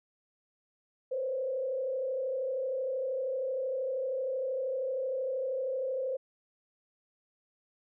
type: tone with frequency modulation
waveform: sine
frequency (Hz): 523.3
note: C5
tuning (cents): 0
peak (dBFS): -30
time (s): 1.11-6.17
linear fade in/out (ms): 10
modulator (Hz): 32.9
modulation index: 0.77
effects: none